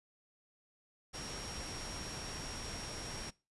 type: tone in noise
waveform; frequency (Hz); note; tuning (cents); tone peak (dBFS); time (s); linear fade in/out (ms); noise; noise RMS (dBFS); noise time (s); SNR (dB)
sine; 5588; F8; 0; -47; 1.13-3.31; 20; pink; -44; 1.13-3.31; -6
effects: noise-tail reverb RT60 0.3 s tail -23 dB re dry + resampled to 24000 Hz